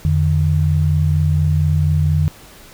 sine tone pair together, 86.63 / 150.9 Hz, F2 / D3, -13 / +47 cents, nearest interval minor seventh, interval 960 cents, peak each -15 dBFS, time 0.05-2.28 s, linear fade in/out 0 ms, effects pink hiss -42 dBFS RMS until 2.73 s

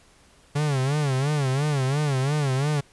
45% pulse tone with vibrato, 140.2 Hz, C#3, 20 cents sharp, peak -21 dBFS, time 0.55-2.81 s, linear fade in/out 10 ms, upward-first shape sine, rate 2.9 Hz, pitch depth 140 cents each way, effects pink hiss -56 dBFS RMS until 2.92 s + resampled to 24000 Hz

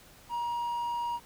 triangle tone, 950 Hz, A#5, 33 cents sharp, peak -28 dBFS, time 0.29-1.2 s, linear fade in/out 50 ms, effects pink hiss -55 dBFS RMS until 1.25 s

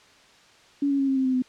sine tone with pitch steps, 283 / 278 / 273 / 268.2 / 263.4 / 258.8 / 254.2 Hz, C#4 / C#4 / C#4 / C4 / C4 / C4 / C4, +36 / +5 / -26 / +43 / +12 / -19 / -50 cents, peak -20 dBFS, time 0.82-1.422 s, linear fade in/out 5 ms, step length 86 ms, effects white hiss -54 dBFS RMS until 1.48 s + low-pass 5000 Hz 12 dB/octave

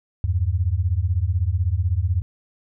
sine beating tone pair, 81.4 / 97.4 Hz, E2 / G2, -21 / -11 cents, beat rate 16 Hz, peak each -21 dBFS, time 0.24-2.22 s, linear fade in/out 0 ms, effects none

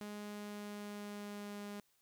sawtooth tone with pitch glide, 207.7 to 204.7 Hz, G#3 to G#3, 0 to -25 cents, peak -40 dBFS, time 0.01-1.8 s, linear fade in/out 0 ms, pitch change -25 cents, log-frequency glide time 0.15-1.66 s, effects white hiss -75 dBFS RMS until 2.01 s

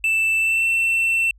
triangle tone with pitch glide, 2651 to 2690 Hz, E7 to E7, +9 to +34 cents, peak -15 dBFS, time 0.04-1.31 s, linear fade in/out 2 ms, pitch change +25 cents, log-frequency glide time 0.38-0.67 s, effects added 50 Hz sine -47 dBFS peak until 1.38 s

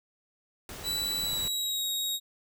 pink noise, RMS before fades -42 dBFS, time 0.69-1.48 s, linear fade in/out 2 ms
sawtooth tone with pitch glide, 3951 to 3781 Hz, B7 to A#7, 0 to +24 cents, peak -26 dBFS, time 0.83-2.2 s, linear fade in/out 50 ms, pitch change -76 cents, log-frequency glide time 1.21-1.84 s
clicks, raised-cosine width 5 ms, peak -31 dBFS, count 3, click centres 1.237 / 1.332 / 1.452 s
effects none

